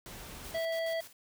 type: noise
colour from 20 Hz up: pink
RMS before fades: -46 dBFS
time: 0.06-0.58 s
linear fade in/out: 0 ms
type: noise with tremolo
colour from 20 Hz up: white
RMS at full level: -49 dBFS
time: 0.44-1.13 s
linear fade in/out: 5 ms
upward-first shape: square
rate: 7.1 Hz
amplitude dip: 65%
type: harmonic tone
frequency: 657 Hz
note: E5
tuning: 6 cents flat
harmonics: 1 / 3 / 5 / 7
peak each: -31 / -40 / -45 / -48 dBFS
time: 0.54-1.01 s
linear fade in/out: 10 ms
effects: none